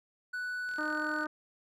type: tone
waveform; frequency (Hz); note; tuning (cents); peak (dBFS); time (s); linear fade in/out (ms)
triangle; 1484; F#6; +5; -32; 0.33-1.25; 10
type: click train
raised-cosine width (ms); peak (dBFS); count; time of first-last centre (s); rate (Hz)
0.2; -35; 25; 0.69-1.257; 42.3
type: harmonic tone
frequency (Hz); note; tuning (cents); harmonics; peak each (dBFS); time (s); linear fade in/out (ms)
305.7; D#4; -30; 1 / 2 / 3 / 4 / 5 / 6; -37 / -41 / -43 / -39 / -40 / -52; 0.78-1.27; 5
effects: none